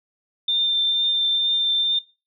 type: tone with vibrato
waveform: sine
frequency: 3588 Hz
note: A7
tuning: 33 cents sharp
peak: -18 dBFS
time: 0.48-1.99 s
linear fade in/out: 5 ms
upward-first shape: triangle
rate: 2.2 Hz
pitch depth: 12 cents each way
effects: noise-tail reverb RT60 0.3 s tail -18 dB re dry